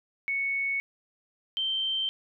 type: tone pair in turn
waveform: sine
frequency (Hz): 2215 / 3124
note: C#7 / G7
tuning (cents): -2 / -7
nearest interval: tritone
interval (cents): 595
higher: second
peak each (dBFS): -26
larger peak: neither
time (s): 0.28-0.8 / 1.57-2.09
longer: neither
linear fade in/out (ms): 0
effects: none